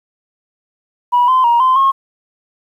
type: tone with pitch steps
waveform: sine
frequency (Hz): 975 / 1031 / 944 / 1034 / 1082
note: B5 / C6 / A#5 / C6 / C#6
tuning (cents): -23 / -26 / +22 / -21 / -42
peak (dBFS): -7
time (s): 1.12-1.92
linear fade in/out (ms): 20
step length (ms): 160
effects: tanh soft clip ceiling -5 dBFS + 8-bit